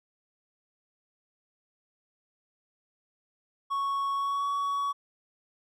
triangle tone with pitch glide, 1108.7 to 1125.5 Hz, C#6 to C#6, 0 to +26 cents, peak -25 dBFS, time 3.7-4.93 s, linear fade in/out 20 ms, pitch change +26 cents, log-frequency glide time 4.14-4.46 s, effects none

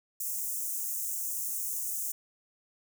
white high-pass noise, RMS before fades -34 dBFS, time 0.2-2.12 s, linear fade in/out 5 ms, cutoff 6300 Hz, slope 48 dB/octave, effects none

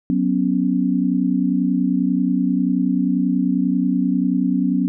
sine chord, F# suspended fourth, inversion none, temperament equal, 185 / 246.9 / 277.2 Hz, F#3 / B3 / C#4, 0 / 0 / 0 cents, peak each -20 dBFS, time 0.1-4.88 s, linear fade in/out 0 ms, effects none

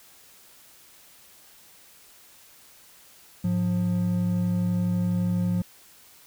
triangle tone pair together, 105.66 / 177.7 Hz, G#2 / F3, +30 / +30 cents, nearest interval major sixth, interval 900 cents, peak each -26 / -21 dBFS, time 3.44-5.62 s, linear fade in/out 5 ms, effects white hiss -53 dBFS RMS until 6.26 s

